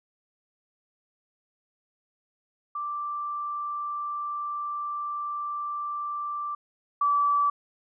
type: tone pair in turn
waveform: sine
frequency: 1174.7 / 1155.2 Hz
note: D6 / D6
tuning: 0 / -29 cents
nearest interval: unison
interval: 29 cents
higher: first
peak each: -29 / -20 dBFS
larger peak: second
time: 2.75-6.55 / 7.01-7.5 s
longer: first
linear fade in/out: 5 ms
effects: none